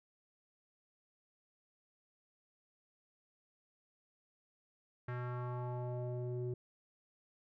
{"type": "tone with low-pass filter sweep", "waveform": "square", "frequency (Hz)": 123.47, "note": "B2", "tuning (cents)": 0, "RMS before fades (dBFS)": -40, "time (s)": [5.08, 6.54], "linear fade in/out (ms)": 5, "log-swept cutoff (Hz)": [1700, 360], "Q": 2.6, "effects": []}